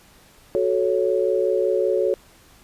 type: chord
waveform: sine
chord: F# minor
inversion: none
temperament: equal with one note detuned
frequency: 370 / 435.2 / 554.4 Hz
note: F#4 / A4 / C#5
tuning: 0 / -19 / 0 cents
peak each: -22 dBFS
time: 0.55-2.14 s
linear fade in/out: 0 ms
effects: pink hiss -52 dBFS RMS until 2.63 s + resampled to 32000 Hz